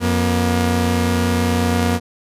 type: tone pair together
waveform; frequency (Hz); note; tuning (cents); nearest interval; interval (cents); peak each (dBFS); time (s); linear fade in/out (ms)
sawtooth; 89.41 / 238.7; F2 / A#3; +41 / +41; octave + perfect fourth; 1700; -14; 0-2; 50
effects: resampled to 32000 Hz